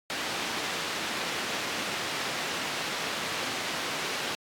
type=band-pass noise; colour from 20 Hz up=white; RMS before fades=-33 dBFS; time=0.1-4.35 s; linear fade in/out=0 ms; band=150 to 3600 Hz; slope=12 dB/octave; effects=AAC 64 kbps